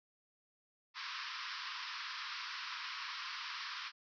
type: band-pass noise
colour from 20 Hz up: pink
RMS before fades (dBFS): -44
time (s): 0.94-3.92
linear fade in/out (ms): 50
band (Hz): 980 to 5500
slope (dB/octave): 96
effects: none